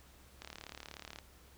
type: click train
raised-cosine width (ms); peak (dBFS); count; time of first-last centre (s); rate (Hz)
0.2; -28; 29; 0.42-1.187; 36.5
effects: added 66 Hz sine -61 dBFS peak until 1.57 s + pink hiss -62 dBFS RMS until 1.57 s